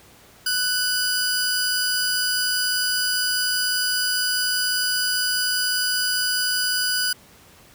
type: tone pair together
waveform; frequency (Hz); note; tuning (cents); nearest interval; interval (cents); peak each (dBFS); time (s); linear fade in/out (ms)
sawtooth; 1490 / 4861; F#6 / D#8; +12 / -41; octave + minor sixth; 2047; -20; 0.46-7.13; 5
effects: pink hiss -50 dBFS RMS until 7.74 s + high-pass 60 Hz 12 dB/octave